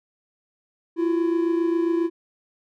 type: tone pair together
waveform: triangle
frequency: 334.7 / 362.1 Hz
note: E4 / F#4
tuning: +26 / -37 cents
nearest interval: minor second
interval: 137 cents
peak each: -18 / -25 dBFS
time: 0.96-2.1 s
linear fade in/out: 50 ms
effects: none